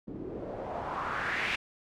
white noise with low-pass filter sweep, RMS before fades -35 dBFS, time 0.07-1.56 s, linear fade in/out 10 ms, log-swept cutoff 270 to 2600 Hz, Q 2.9, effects none

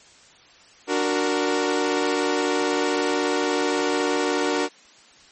sawtooth chord, D augmented, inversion none, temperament equal, 293.7 / 370 / 466.2 Hz, D4 / F#4 / A#4, 0 / 0 / 0 cents, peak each -21 dBFS, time 0.87-4.69 s, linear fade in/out 50 ms, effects white hiss -51 dBFS RMS until 5.31 s + MP3 32 kbps

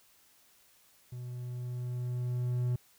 triangle tone with level ramp, 123.47 Hz, B2, in tune, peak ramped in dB -37 to -25 dBFS, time 1.12-2.76 s, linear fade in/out 5 ms, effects white hiss -64 dBFS RMS until 2.98 s

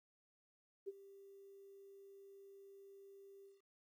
sine tone with ADSR envelope, 394.3 Hz, G4, 10 cents sharp, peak -40 dBFS, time 0.86-3.62 s, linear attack 23 ms, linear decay 32 ms, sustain -17 dB, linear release 170 ms, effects 13-bit

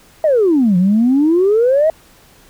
sine exponential two-way sweep, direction down then up, 655 to 174.1 to 655 Hz, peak -8 dBFS, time 0.24-1.9 s, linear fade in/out 2 ms, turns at 0.77 s, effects tanh soft clip ceiling -5 dBFS + pink hiss -47 dBFS RMS until 2.49 s

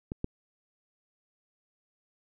clicks, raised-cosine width 3 ms, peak -21 / -17 dBFS, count 2, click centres 0.119 / 0.244 s, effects none

